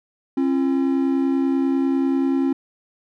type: tone pair together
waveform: triangle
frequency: 270.2 / 340.4 Hz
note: C#4 / F4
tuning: -44 / -44 cents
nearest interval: major third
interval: 400 cents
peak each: -16 / -22 dBFS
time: 0.37-2.53 s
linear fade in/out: 5 ms
effects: none